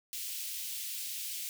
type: high-pass noise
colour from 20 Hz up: white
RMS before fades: -39 dBFS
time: 0.13-1.49 s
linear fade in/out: 0 ms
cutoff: 2500 Hz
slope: 24 dB/octave
effects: none